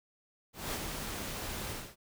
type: noise with ADSR envelope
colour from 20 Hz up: pink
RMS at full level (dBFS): -35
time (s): 0.53-1.96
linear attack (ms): 200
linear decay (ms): 53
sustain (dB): -4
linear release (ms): 250
effects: none